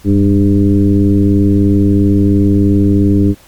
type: tone with frequency modulation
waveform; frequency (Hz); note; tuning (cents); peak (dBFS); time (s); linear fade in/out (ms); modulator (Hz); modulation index
sine; 196; G3; 0; -6; 0.04-3.35; 50; 103; 1.5
effects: pink hiss -43 dBFS RMS until 3.47 s + MP3 96 kbps